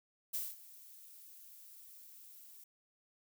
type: noise with ADSR envelope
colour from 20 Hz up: violet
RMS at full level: -37 dBFS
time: 0.33-2.64 s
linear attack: 14 ms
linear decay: 210 ms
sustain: -19 dB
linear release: 4 ms
effects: none